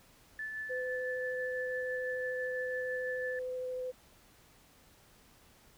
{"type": "tone with tremolo", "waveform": "sine", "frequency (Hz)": 1746, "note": "A6", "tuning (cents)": -14, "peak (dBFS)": -36, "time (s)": [0.39, 3.39], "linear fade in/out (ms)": 2, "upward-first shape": "sine", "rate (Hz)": 6, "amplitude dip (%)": 30}
{"type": "tone with vibrato", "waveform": "sine", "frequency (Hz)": 507, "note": "B4", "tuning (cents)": 45, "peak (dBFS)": -35, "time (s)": [0.69, 3.92], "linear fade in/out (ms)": 20, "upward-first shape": "triangle", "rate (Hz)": 13, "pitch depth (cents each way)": 9}
{"effects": ["pink hiss -62 dBFS RMS until 5.77 s"]}